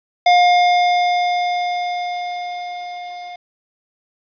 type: tone with level ramp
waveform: square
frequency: 711 Hz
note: F5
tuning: 31 cents sharp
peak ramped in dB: -9 to -31 dBFS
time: 0.26-3.36 s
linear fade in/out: 5 ms
effects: resampled to 11025 Hz + 8-bit